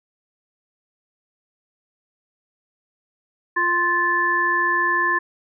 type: harmonic tone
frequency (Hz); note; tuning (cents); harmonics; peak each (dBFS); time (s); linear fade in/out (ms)
349.2; F4; 0; 1 / 3 / 5; -29 / -21 / -19; 3.56-5.19; 10
effects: none